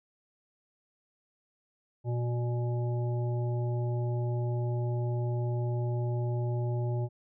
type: harmonic tone with a mistuned harmonic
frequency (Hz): 120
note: B2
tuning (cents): -49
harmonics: 1 / 3 / 5 / 7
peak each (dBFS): -28 / -38 / -42 / -45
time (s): 2.04-7.09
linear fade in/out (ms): 50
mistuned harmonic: 3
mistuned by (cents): +26
effects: none